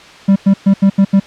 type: tone bursts at uneven times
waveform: triangle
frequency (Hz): 196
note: G3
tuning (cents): 0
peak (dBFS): -3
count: 6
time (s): 0.28-0.36 / 0.46-0.54 / 0.66-0.74 / 0.82-0.9 / 0.98-1.05 / 1.13-1.2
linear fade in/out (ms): 10
effects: white hiss -37 dBFS RMS until 1.26 s + low-pass 4000 Hz 12 dB/octave